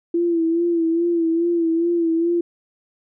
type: tone with vibrato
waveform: sine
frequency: 335.8 Hz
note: E4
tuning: 32 cents sharp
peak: -16 dBFS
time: 0.14-2.41 s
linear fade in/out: 5 ms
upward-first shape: sine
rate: 2.4 Hz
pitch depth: 50 cents each way
effects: none